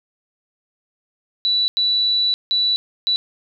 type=tone bursts at uneven times; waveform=sine; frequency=3951 Hz; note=B7; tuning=in tune; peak=-15 dBFS; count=4; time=1.45-1.68 / 1.77-2.34 / 2.51-2.76 / 3.07-3.16 s; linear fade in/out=0 ms; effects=none